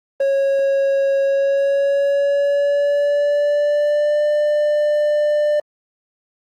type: tone with pitch glide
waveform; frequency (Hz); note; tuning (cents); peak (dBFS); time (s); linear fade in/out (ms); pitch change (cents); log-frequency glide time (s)
triangle; 549 to 595.2; C#5 to D5; -17 to +23; -12; 0.2-5.6; 5; +140; 1.23-4.23
effects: Opus 24 kbps